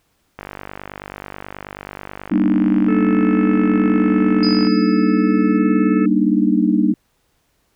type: click train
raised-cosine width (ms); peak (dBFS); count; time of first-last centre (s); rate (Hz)
0.5; -15; 212; 0.39-4.67; 49.3
type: chord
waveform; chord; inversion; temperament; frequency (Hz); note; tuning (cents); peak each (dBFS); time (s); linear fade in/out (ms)
sine; Eb major seventh; first; just; 194.45 / 233.3 / 291.7 / 311.1; G3 / Bb3 / D4 / Eb4; -14 / +2 / -12 / 0; -18; 2.31-6.94; 10
type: harmonic tone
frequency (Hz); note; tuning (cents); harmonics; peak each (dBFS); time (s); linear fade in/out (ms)
435.6; A4; -17; 1 / 3 / 4 / 5 / 6; -24 / -29 / -35 / -37 / -38; 2.88-6.06; 5
type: tone with exponential decay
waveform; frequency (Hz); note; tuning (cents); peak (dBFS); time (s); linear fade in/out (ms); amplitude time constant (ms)
sine; 4955; D#8; -8; -19; 4.43-5.58; 2; 250
effects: pink hiss -64 dBFS RMS until 7.75 s